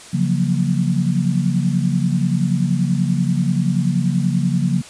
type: chord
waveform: sine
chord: Gb major seventh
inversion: second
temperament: equal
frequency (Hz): 138.59 / 174.61 / 185 / 233.1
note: Db3 / F3 / Gb3 / Bb3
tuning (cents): 0 / 0 / 0 / 0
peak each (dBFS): -20 / -19 / -21 / -24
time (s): 0.13-4.82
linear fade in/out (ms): 10
effects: white hiss -39 dBFS RMS until 4.89 s + resampled to 22050 Hz